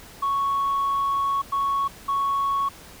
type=tone bursts at uneven times; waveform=sine; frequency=1108.7 Hz; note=C#6; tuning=in tune; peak=-19 dBFS; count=3; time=0.22-1.42 / 1.52-1.88 / 2.08-2.69 s; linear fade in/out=10 ms; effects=tanh soft clip ceiling -18 dBFS + pink hiss -45 dBFS RMS until 3 s